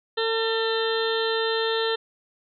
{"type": "harmonic tone", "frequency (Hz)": 449.9, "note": "A4", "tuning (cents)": 39, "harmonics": [1, 2, 3, 4, 6, 7, 8, 9], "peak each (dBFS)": [-24, -33, -33, -31, -41, -34, -32, -34], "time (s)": [0.17, 1.96], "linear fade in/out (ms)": 10, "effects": []}